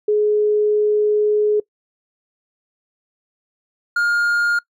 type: tone pair in turn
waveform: sine / triangle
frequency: 420.9 / 1415.7 Hz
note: G#4 / F6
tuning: +23 / +23 cents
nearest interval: octave + major sixth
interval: 2100 cents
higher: second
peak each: -13 dBFS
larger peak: neither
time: 0.08-1.6 / 3.96-4.59 s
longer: first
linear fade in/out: 5 ms
effects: noise-tail reverb RT60 0.1 s tail -22 dB re dry